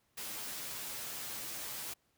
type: noise with comb filter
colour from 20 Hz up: white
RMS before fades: -42 dBFS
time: 0.17-1.94 s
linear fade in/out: 10 ms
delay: 11 ms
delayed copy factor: -0.6
effects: pink hiss -75 dBFS RMS until 2.17 s + high-pass 60 Hz 12 dB/octave